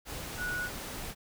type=tone in noise; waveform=sine; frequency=1465 Hz; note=F#6; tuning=18 cents flat; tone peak=-32 dBFS; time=0.37-0.7 s; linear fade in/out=50 ms; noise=pink; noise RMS=-40 dBFS; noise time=0.05-1.15 s; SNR=+5 dB; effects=none